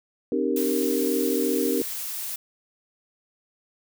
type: chord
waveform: sine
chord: C minor seventh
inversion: none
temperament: equal with one note detuned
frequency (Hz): 261.6 / 304.2 / 392 / 466.2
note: C4 / Eb4 / G4 / Bb4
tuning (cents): 0 / -39 / 0 / 0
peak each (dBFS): -27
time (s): 0.32-1.82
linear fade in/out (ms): 2
type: noise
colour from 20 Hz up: blue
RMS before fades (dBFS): -32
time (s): 0.56-2.36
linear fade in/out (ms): 5
effects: none